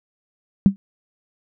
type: tone with exponential decay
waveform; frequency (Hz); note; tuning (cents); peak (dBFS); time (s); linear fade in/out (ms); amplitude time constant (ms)
sine; 196; G3; 0; -4; 0.66-0.76; 0; 20
effects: none